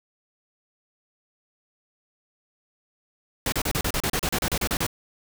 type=noise bursts; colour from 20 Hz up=pink; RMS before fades=-25 dBFS; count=15; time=3.46-4.866 s; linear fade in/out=2 ms; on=62 ms; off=34 ms; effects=none